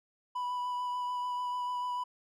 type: tone with vibrato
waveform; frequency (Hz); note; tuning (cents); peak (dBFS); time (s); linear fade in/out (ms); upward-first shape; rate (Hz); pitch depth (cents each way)
triangle; 987.8; B5; 0; -30; 0.35-2.04; 10; sine; 6.8; 13
effects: none